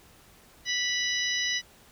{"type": "harmonic tone with a mistuned harmonic", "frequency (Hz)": 984, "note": "B5", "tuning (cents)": -7, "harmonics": [2, 3, 4, 5, 6], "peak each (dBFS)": [-30, -32, -33, -34, -35], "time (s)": [0.65, 1.62], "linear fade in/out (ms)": 50, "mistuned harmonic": 5, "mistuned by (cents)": 41, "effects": ["pink hiss -56 dBFS RMS until 1.91 s"]}